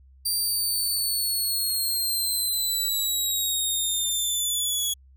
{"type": "linear sweep", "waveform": "15% pulse", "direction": "down", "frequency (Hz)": [4699, 3351], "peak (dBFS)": -17, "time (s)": [0.25, 4.94], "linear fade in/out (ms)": 10, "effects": ["added 66 Hz sine -50 dBFS peak until 5.16 s"]}